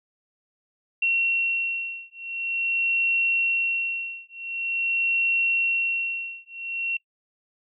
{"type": "beating tone pair", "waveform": "sine", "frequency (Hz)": [2728, 2728.46], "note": ["F7", "F7"], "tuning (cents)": [-41, -41], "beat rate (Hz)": 0.46, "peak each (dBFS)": -25, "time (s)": [1.02, 6.97], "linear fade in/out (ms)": 5, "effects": ["noise-tail reverb RT60 0.1 s tail -23 dB re dry"]}